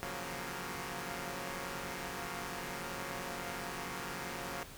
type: chord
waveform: 5% pulse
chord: Gb major seventh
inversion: second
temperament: equal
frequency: 138.59 / 174.61 / 185 / 233.1 Hz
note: Db3 / F3 / Gb3 / Bb3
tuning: 0 / 0 / 0 / 0 cents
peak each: -34 dBFS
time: 0.03-4.63 s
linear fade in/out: 0 ms
effects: pink hiss -51 dBFS RMS until 4.77 s